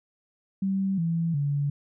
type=tone with pitch steps; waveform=sine; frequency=193.3 / 166.34 / 143.15 Hz; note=G3 / E3 / D3; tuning=-24 / +16 / -44 cents; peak=-23 dBFS; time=0.62-1.7 s; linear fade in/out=5 ms; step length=360 ms; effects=none